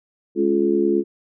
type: harmonic tone with a mistuned harmonic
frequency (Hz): 69.7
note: C#2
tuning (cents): +10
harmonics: 3 / 4 / 5 / 6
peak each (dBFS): -24 / -23 / -18 / -23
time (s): 0.35-1.04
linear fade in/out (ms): 50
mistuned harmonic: 6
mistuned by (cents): +33
effects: none